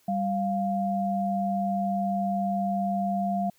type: tone pair together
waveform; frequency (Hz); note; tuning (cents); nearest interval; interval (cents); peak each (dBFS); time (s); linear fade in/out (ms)
sine; 196.01 / 698.5; G3 / F5; 0 / 0; octave + minor seventh; 2200; -27; 0.08-3.5; 5
effects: white hiss -64 dBFS RMS until 3.58 s